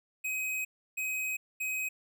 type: tone bursts at uneven times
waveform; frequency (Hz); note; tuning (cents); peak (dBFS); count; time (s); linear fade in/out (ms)
square; 2527; D#7; +26; -32; 3; 0.24-0.65 / 0.97-1.37 / 1.6-1.89; 10
effects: none